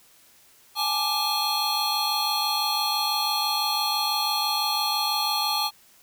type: tone cluster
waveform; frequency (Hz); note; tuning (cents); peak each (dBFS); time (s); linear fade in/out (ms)
square; 821 / 867 / 1181 / 3295 / 4253; G#5 / A5 / D6 / G#7 / C8; -20 / -26 / +9 / -14 / +27; -31 / -31 / -31 / -33 / -27; 0.75-5.71; 50
effects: white hiss -56 dBFS RMS until 6.02 s

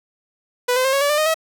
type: tone with pitch steps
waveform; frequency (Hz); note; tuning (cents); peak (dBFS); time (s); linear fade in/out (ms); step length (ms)
sawtooth; 493.9 / 512.8 / 532.4 / 552.8 / 573.9 / 595.9 / 618.7 / 642.4; B4 / C5 / C5 / C#5 / D5 / D5 / D#5 / E5; 0 / -35 / +30 / -5 / -40 / +25 / -10 / -45; -12; 0.68-1.344; 10; 83
effects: none

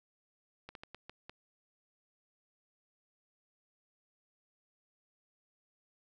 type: slowing click train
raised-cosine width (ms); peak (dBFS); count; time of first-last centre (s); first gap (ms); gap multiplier
0.3; -30; 6; 0.69-1.295; 62; 1.34
effects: none

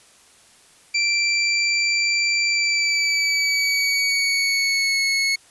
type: tone with pitch glide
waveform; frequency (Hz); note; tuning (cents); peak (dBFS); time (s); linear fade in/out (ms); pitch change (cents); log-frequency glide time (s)
25% pulse; 2349 to 2192; D7 to C#7; 0 to -20; -14; 0.94-5.36; 10; -120; 2.46-5.01
effects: white hiss -52 dBFS RMS until 5.5 s + resampled to 24000 Hz

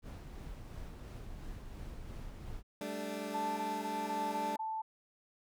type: noise with tremolo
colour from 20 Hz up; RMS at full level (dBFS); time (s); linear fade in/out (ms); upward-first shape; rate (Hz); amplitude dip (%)
brown; -44; 0.02-2.63; 50; sine; 2.9; 30
type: chord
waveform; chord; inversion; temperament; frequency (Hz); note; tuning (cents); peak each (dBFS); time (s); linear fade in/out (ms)
20% pulse; G suspended second; none; equal with one note detuned; 196 / 218 / 293.7; G3 / A3 / D4; 0 / -16 / 0; -40 / -38 / -37; 2.81-4.56; 2
type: tone bursts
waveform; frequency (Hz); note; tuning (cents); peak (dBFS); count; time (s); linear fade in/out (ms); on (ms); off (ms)
sine; 880; A5; 0; -35; 6; 3.34-4.82; 10; 230; 20
effects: none

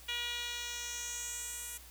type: tone with band-pass filter sweep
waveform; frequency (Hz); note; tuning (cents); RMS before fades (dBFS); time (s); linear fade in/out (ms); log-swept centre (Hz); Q
10% pulse; 480; B4; -49; -40; 0.08-1.78; 10; 3300 to 10000; 2.4
effects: added 60 Hz sine -55 dBFS peak until 1.9 s + white hiss -55 dBFS RMS until 1.9 s

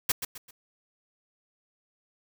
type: noise with echo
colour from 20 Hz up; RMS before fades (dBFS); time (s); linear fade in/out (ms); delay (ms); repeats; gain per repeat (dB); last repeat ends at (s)
white; -24; 0.09-0.12; 5; 130; 3; -9; 0.51
effects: none

